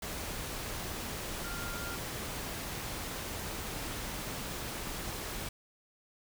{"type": "tone in noise", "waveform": "sine", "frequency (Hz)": 1396.9, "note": "F6", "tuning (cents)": 0, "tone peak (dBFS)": -42, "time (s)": [1.44, 1.96], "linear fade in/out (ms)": 5, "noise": "pink", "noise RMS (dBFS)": -39, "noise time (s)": [0.02, 5.49], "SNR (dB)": -6, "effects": []}